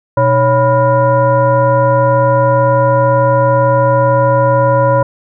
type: tone with frequency modulation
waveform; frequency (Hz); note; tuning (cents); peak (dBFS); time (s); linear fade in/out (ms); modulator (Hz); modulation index
sine; 554.4; C#5; 0; -7; 0.17-5.03; 5; 431; 1.2
effects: none